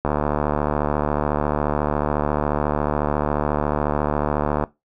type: click train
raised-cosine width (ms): 1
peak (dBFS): -6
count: 341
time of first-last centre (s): 0.05-4.638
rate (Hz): 74.1
effects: noise-tail reverb RT60 0.2 s tail -19 dB re dry